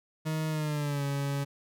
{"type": "tone with pitch glide", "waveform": "40% pulse", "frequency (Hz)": [156.9, 140.59], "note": ["D#3", "C#3"], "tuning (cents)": [15, 25], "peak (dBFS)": -28, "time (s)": [0.25, 1.45], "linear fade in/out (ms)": 20, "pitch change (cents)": -190, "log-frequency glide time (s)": [0.49, 1.04], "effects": []}